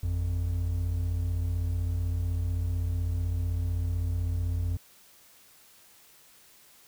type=tone pair together; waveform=triangle; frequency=51.47 / 87.31 Hz; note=G#1 / F2; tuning=-15 / 0 cents; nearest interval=major sixth; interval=915 cents; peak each=-31 / -25 dBFS; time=0.03-4.77 s; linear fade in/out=5 ms; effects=white hiss -57 dBFS RMS until 6.87 s